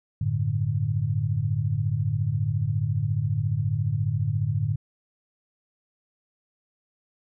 sine chord, G suspended second, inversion none, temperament equal with one note detuned, 95.54 / 110 / 146.83 Hz, G2 / A2 / D3, -44 / 0 / 0 cents, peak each -29 / -25 / -27 dBFS, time 0.21-4.76 s, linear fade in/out 5 ms, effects none

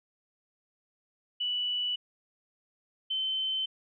sine tone pair in turn, 2960 / 3075 Hz, F#7 / G7, 0 / -34 cents, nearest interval minor second, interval 66 cents, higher second, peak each -28 dBFS, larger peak neither, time 1.4-1.96 / 3.1-3.66 s, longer neither, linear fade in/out 10 ms, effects none

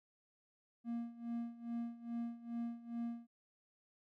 triangle tone with tremolo, 234.4 Hz, A#3, 10 cents sharp, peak -35 dBFS, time 0.84-3.27 s, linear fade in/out 50 ms, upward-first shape sine, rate 2.4 Hz, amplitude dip 85%, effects none

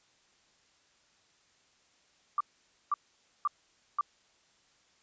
sine tone bursts, 1176 Hz, D6, 2 cents sharp, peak -25 dBFS, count 4, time 2.38-4.01 s, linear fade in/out 2 ms, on 25 ms, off 510 ms, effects white hiss -67 dBFS RMS until 5.02 s + resampled to 16000 Hz

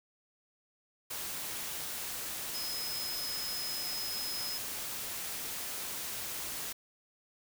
sine tone in noise, 5110 Hz, D#8, 45 cents sharp, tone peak -37 dBFS, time 2.54-4.58 s, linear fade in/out 10 ms, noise white, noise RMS -39 dBFS, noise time 1.1-6.73 s, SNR -1 dB, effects none

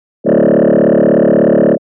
sine tone with frequency modulation, 389.7 Hz, G4, 10 cents flat, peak -3 dBFS, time 0.24-1.78 s, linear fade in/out 50 ms, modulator 36.5 Hz, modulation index 6.1, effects tanh soft clip ceiling -4 dBFS + high-pass 150 Hz 12 dB/octave

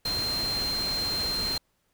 sine tone in noise, 4166 Hz, C8, 8 cents flat, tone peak -27 dBFS, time 0.05-1.58 s, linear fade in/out 5 ms, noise pink, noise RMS -35 dBFS, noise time 0.05-1.58 s, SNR +5 dB, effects pink hiss -72 dBFS RMS until 1.93 s

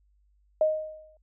sine tone with exponential decay, 622.3 Hz, D#5, in tune, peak -17 dBFS, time 0.61-1.17 s, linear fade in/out 2 ms, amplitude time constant 120 ms, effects added 50 Hz sine -62 dBFS peak until 1.22 s

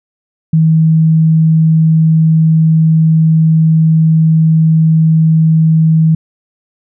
sine tone, 160 Hz, D#3, 49 cents sharp, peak -5 dBFS, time 0.53-6.15 s, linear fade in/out 5 ms, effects none

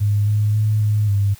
sine tone with pitch steps, 103.1 / 105.2 / 107.1 / 105.5 / 100.5 Hz, G#2 / G#2 / A2 / G#2 / G2, -12 / +23 / -46 / +28 / +44 cents, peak -14 dBFS, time 0-1.35 s, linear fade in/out 20 ms, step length 270 ms, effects white hiss -46 dBFS RMS until 1.39 s

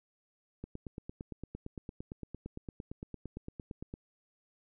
click train, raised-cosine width 3 ms, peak -28 dBFS, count 30, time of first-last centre 0.64-3.939 s, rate 8.79 Hz, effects none

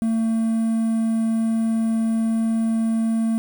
triangle tone with quantisation, 224.9 Hz, A3, 38 cents sharp, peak -16 dBFS, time 0.02-3.38 s, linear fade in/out 0 ms, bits 7, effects none

